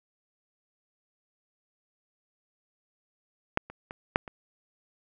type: clicks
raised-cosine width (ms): 0.5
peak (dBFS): -8 / -27 / -23 / -6 / -25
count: 5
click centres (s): 3.574 / 3.7 / 3.909 / 4.159 / 4.278
effects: none